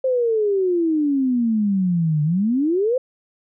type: exponential two-way sweep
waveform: sine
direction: down then up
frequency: 530 to 146.83 to 530 Hz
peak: -16 dBFS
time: 0.04-2.98 s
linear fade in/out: 5 ms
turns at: 2.23 s
effects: none